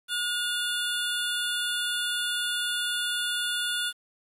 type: tone cluster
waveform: square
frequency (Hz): 1444 / 2832 / 3488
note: F#6 / F7 / A7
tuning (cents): -43 / +23 / -16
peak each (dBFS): -31 / -35 / -31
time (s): 0.08-3.93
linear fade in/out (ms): 50
effects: resampled to 32000 Hz + 9-bit